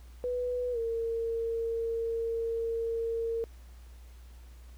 sine tone with pitch glide, 493.9 to 458.2 Hz, B4 to A#4, 0 to -30 cents, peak -29 dBFS, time 0.24-3.44 s, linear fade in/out 0 ms, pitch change -130 cents, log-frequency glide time 0.72-0.78 s, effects added 60 Hz sine -47 dBFS peak until 4.77 s + pink hiss -62 dBFS RMS until 4.77 s

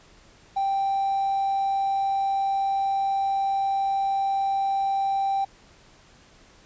triangle tone with hard clipping, 784 Hz, G5, in tune, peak -22 dBFS, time 0.56-5.45 s, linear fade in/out 10 ms, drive 4 dB, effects pink hiss -54 dBFS RMS until 6.65 s + resampled to 16000 Hz

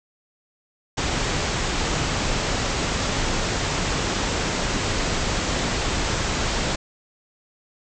pink low-pass noise, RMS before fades -24 dBFS, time 0.97-6.76 s, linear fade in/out 10 ms, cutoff 7800 Hz, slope 96 dB/octave, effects none

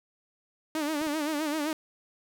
sawtooth tone with vibrato, 303.2 Hz, D#4, 45 cents flat, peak -24 dBFS, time 0.75-1.73 s, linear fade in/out 2 ms, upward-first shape sine, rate 7.7 Hz, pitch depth 94 cents each way
clicks, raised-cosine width 2 ms, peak -34 dBFS, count 2, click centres 1.015 / 1.069 s
effects none

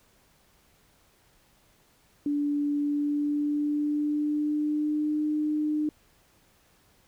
sine tone with pitch glide, 290.3 to 302.8 Hz, D4 to D#4, -20 to -47 cents, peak -24 dBFS, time 2.26-5.89 s, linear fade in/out 2 ms, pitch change +73 cents, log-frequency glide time 2.78-5.26 s, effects pink hiss -63 dBFS RMS until 7.07 s

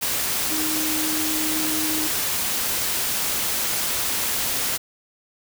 sine tone in noise, 311.1 Hz, D#4, in tune, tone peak -27 dBFS, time 0.5-2.08 s, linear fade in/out 20 ms, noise white, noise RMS -24 dBFS, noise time 0.01-4.78 s, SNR -6 dB, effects none

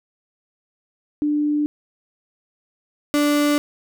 sine / 35% pulse tone pair in turn, 296.5 / 292.8 Hz, D4 / D4, +17 / -5 cents, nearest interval unison, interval 22 cents, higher first, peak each -17 / -14 dBFS, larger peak second, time 1.22-1.66 / 3.14-3.58 s, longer neither, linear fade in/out 0 ms, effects none

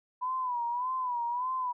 sine tone with vibrato, 987.8 Hz, B5, in tune, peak -29 dBFS, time 0.21-1.73 s, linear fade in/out 20 ms, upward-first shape sine, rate 1.7 Hz, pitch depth 85 cents each way, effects none

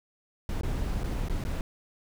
brown noise with dropouts, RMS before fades -30 dBFS, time 0.49-1.61 s, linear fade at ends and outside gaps 1 ms, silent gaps 0.611-0.633 / 1.034-1.041 / 1.285-1.297 / 1.439-1.45 s, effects none

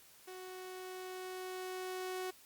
sawtooth tone with level ramp, 370.4 Hz, F#4, 2 cents sharp, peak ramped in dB -43 to -34 dBFS, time 0.27-2.31 s, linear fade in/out 10 ms, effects white hiss -61 dBFS RMS until 2.45 s + Opus 48 kbps

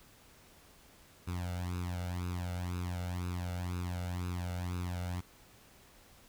sawtooth tone with flanger, 89.1 Hz, F2, 35 cents sharp, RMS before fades -37 dBFS, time 1.27-5.21 s, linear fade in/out 10 ms, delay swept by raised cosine 0.78 to 1.43 ms, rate 2 Hz, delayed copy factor +0.85, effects pink hiss -60 dBFS RMS until 6.28 s

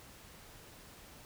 silence, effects pink hiss -55 dBFS RMS until 1.25 s

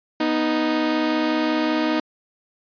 sawtooth tone pair together, 245.9 / 311.1 Hz, B3 / D#4, -7 / 0 cents, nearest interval major third, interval 407 cents, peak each -21 / -16 dBFS, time 0.2-2 s, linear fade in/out 5 ms, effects resampled to 11025 Hz

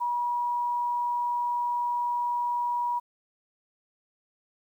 sine tone, 964 Hz, B5, 42 cents flat, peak -25 dBFS, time 0-3 s, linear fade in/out 20 ms, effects 10-bit

